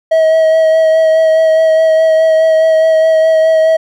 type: tone with vibrato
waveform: triangle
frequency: 640 Hz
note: D#5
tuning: 49 cents sharp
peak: -4 dBFS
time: 0.11-3.77 s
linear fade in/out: 10 ms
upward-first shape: sine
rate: 4.8 Hz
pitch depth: 16 cents each way
effects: none